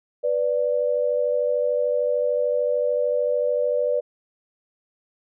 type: tone pair together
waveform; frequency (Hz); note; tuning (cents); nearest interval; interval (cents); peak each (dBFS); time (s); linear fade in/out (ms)
sine; 493.9 / 587.3; B4 / D5; 0 / 0; minor third; 300; -22; 0.23-4.01; 20
effects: none